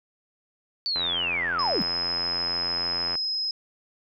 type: linear sweep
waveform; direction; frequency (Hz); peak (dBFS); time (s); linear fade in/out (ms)
sine; down; 4570 to 155.56; -24; 0.86-1.82; 0
type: click train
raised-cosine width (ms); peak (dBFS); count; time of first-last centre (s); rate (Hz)
0.5; -19; 191; 0.96-3.154; 86.6
type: tone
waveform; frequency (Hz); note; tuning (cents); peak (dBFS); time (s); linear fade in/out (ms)
sine; 5110; D#8; +45; -25; 1.59-3.51; 2
effects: none